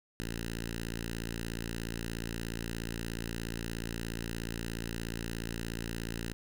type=tone with notch filter; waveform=5% pulse; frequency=56.9 Hz; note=A#1; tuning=41 cents flat; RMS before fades=-38 dBFS; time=0.2-6.33 s; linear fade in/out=0 ms; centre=670 Hz; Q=0.53; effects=none